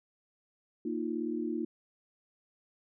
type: chord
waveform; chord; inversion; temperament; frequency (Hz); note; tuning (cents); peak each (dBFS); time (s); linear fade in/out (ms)
sine; Bb suspended fourth; none; equal; 233.1 / 311.1 / 349.2; Bb3 / Eb4 / F4; 0 / 0 / 0; -36 / -35 / -36; 0.85-1.65; 5
effects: none